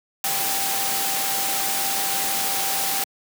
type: tone in noise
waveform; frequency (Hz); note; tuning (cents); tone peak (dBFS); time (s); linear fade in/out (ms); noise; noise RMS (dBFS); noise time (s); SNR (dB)
sine; 784; G5; 0; -30; 0.24-3.04; 2; white; -24; 0.24-3.04; -9
effects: high-pass 150 Hz 12 dB/octave